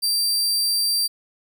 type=tone; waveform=sawtooth; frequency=4699 Hz; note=D8; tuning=in tune; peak=-16 dBFS; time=0.02-1.08 s; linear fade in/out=20 ms; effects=none